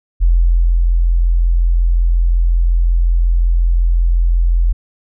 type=tone with ADSR envelope; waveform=sine; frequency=42.75 Hz; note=F1; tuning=36 cents flat; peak=-7 dBFS; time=0.2-4.73 s; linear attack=29 ms; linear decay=570 ms; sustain=-2 dB; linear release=13 ms; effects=none